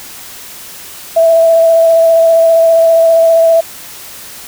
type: tone with vibrato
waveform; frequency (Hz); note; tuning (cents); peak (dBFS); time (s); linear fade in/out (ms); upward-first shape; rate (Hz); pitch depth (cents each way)
sine; 659.3; E5; 0; -4; 1.16-3.61; 10; square; 15; 11
effects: white hiss -30 dBFS RMS until 4.47 s